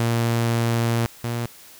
sawtooth tone pair in turn, 116.54 / 118.3 Hz, A#2 / A#2, 0 / +26 cents, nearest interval unison, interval 26 cents, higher second, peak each -15 / -20 dBFS, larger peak first, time 0-1.06 / 1.24-1.46 s, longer first, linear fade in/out 0 ms, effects white hiss -46 dBFS RMS until 1.79 s

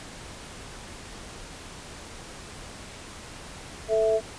sine tone pair together, 440 / 659.3 Hz, A4 / E5, 0 / 0 cents, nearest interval perfect fifth, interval 700 cents, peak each -23 / -22 dBFS, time 3.88-4.21 s, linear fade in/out 50 ms, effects pink hiss -42 dBFS RMS until 4.38 s + resampled to 22050 Hz

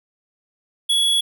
square tone, 3370 Hz, G#7, 25 cents sharp, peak -16 dBFS, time 0.89-1.21 s, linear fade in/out 10 ms, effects none

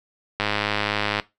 click train, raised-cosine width 0.3 ms, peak -6 dBFS, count 84, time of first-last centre 0.4-1.198 s, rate 104 Hz, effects noise-tail reverb RT60 0.2 s tail -18 dB re dry

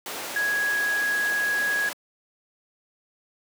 sine tone in noise, 1661.2 Hz, G#6, in tune, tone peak -22 dBFS, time 0.36-1.89 s, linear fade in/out 2 ms, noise pink, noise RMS -32 dBFS, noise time 0.06-1.93 s, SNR +7 dB, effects high-pass 400 Hz 12 dB/octave

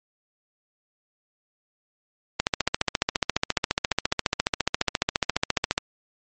click train, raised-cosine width 0.2 ms, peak -3 dBFS, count 50, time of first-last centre 2.4-5.779 s, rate 14.5 Hz, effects MP3 32 kbps

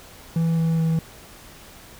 triangle tone with pitch steps, 164.81 / 163.58 / 162.35 Hz, E3 / E3 / E3, 0 / -13 / -26 cents, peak -16 dBFS, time 0.36-0.99 s, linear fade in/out 2 ms, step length 210 ms, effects pink hiss -45 dBFS RMS until 1.99 s

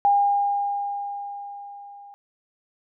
sine tone with level ramp, 808 Hz, G#5, 48 cents flat, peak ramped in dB -14 to -42 dBFS, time 0.05-2.14 s, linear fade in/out 0 ms, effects none

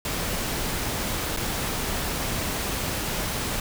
pink noise with dropouts, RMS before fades -28 dBFS, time 0.05-3.6 s, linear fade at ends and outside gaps 2 ms, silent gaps 1.365-1.371 s, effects none

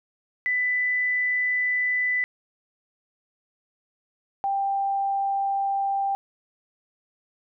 sine tone pair in turn, 1993 / 789.3 Hz, B6 / G5, +15 / +12 cents, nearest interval octave + major third, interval 1603 cents, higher first, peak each -21 / -22 dBFS, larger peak first, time 0.46-2.24 / 4.44-6.15 s, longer first, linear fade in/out 0 ms, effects none

